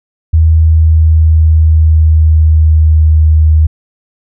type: tone with pitch glide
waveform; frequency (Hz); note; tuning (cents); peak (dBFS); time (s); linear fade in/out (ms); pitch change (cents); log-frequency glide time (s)
sine; 80 to 78.04; D#2 to D#2; +49 to +6; -3; 0.33-3.67; 10; -43; 0.45-3.21
effects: none